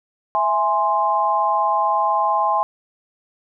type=chord; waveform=sine; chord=E augmented; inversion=none; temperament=equal; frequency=659.3 / 830.6 / 1046.5 Hz; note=E5 / G#5 / B#5; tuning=0 / 0 / 0 cents; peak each=-24 / -19 / -19 dBFS; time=0.35-2.63 s; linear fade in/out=0 ms; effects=none